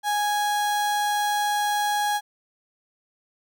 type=tone; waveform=35% pulse; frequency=829 Hz; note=G#5; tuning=3 cents flat; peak=-20 dBFS; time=0.03-2.21 s; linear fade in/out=50 ms; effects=none